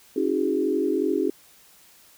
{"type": "tone cluster", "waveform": "sine", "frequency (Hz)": [275.8, 319.8, 370.9, 414], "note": ["C#4", "D#4", "F#4", "G#4"], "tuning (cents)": [-9, 48, 4, -5], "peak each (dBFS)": [-27, -26, -26, -26], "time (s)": [0.16, 1.3], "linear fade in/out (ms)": 5, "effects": ["white hiss -54 dBFS RMS until 2.17 s"]}